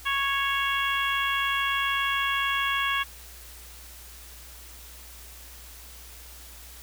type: harmonic tone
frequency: 553 Hz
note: C#5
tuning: 4 cents flat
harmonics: 2 / 3 / 4 / 5 / 6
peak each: -28 / -29 / -32 / -31 / -32 dBFS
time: 0.05-3.04 s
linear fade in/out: 20 ms
effects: added 60 Hz sine -47 dBFS peak until 6.82 s + white hiss -47 dBFS RMS until 6.82 s